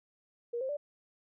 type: tone with pitch steps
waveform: sine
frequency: 474.2 / 526.2 / 583.8 Hz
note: A#4 / C5 / D5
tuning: +30 / +10 / -10 cents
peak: -32 dBFS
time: 0.53-0.77 s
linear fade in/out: 10 ms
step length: 80 ms
effects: none